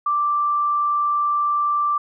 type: tone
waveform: sine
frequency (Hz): 1174.7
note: D6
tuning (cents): 0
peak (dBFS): -17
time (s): 0.06-1.98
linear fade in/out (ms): 5
effects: none